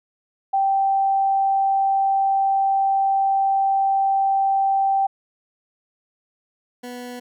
sine / 20% pulse tone pair in turn, 781 / 246 Hz, G5 / B3, -7 / -7 cents, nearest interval octave + minor sixth, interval 2000 cents, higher first, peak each -16 / -27 dBFS, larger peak first, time 0.53-5.07 / 6.83-7.2 s, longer first, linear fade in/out 10 ms, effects none

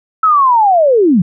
sine linear sweep, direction down, 1318.5 to 157.6 Hz, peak -6 dBFS, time 0.23-1.22 s, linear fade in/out 5 ms, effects none

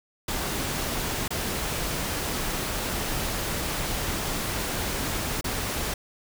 pink noise with dropouts, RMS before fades -29 dBFS, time 0.28-5.94 s, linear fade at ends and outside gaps 5 ms, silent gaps 1.28-1.305 / 5.411-5.442 s, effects none

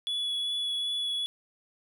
triangle tone with vibrato, 3400 Hz, G#7, 40 cents sharp, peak -27 dBFS, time 0.07-1.26 s, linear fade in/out 0 ms, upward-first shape sine, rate 2.6 Hz, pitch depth 10 cents each way, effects none

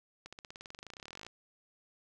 accelerating click train, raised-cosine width 0.2 ms, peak -29 dBFS, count 29, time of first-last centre 0.26-1.266 s, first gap 66 ms, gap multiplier 0.95, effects none

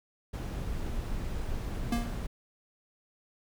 brown noise, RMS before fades -34 dBFS, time 0.33-2.27 s, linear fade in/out 10 ms
square tone with exponential decay, 235 Hz, A#3, 14 cents sharp, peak -26 dBFS, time 1.92-2.26 s, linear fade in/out 5 ms, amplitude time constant 72 ms
effects none

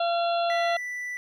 harmonic tone, 684 Hz, F5, 36 cents flat, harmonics 1 / 2 / 4 / 5 / 6, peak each -23 / -33 / -37 / -37 / -39 dBFS, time 0-0.77 s, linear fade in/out 5 ms
triangle tone, 1975.5 Hz, B6, in tune, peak -29 dBFS, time 0.5-1.17 s, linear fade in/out 0 ms
effects none

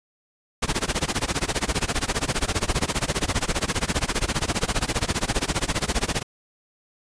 pink noise with tremolo, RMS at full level -21 dBFS, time 0.62-6.23 s, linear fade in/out 10 ms, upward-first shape sine, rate 15 Hz, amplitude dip 95%, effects resampled to 22050 Hz

